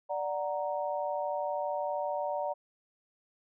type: chord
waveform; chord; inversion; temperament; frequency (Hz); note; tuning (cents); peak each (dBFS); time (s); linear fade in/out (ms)
sine; D augmented; none; equal; 587.3 / 740 / 932.3; D5 / F#5 / A#5; 0 / 0 / 0; -33 / -36 / -36; 0.09-2.54; 20
effects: none